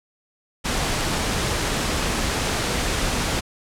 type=noise; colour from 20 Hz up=pink; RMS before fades=-23 dBFS; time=0.64-3.41 s; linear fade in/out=20 ms; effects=low-pass 9000 Hz 12 dB/octave